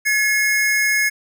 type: tone pair together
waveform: square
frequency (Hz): 1698.2 / 2163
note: G#6 / C#7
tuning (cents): +38 / -43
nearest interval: major third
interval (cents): 419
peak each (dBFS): -20 / -18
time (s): 0.05-1.1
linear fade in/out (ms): 20
effects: none